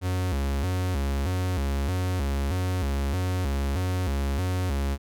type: tone with vibrato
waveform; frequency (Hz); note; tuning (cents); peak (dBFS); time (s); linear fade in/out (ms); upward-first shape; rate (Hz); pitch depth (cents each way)
45% pulse; 79.8; D#2; +44; -24; 0.01-4.98; 50; square; 1.6; 240
effects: none